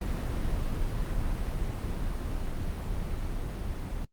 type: noise with level ramp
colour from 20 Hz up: brown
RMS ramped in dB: -29 to -33 dBFS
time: 0.01-4.05 s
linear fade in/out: 5 ms
effects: noise-tail reverb RT60 0.1 s tail -23 dB re dry + Opus 32 kbps